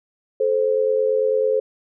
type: tone pair together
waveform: sine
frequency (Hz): 434.2 / 523.3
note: A4 / C5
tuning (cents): -23 / 0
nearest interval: minor third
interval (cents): 323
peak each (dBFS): -19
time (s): 0.4-1.6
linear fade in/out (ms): 5
effects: none